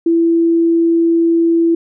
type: tone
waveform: sine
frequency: 333.7 Hz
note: E4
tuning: 21 cents sharp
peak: -9 dBFS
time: 0.06-1.75 s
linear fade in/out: 5 ms
effects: none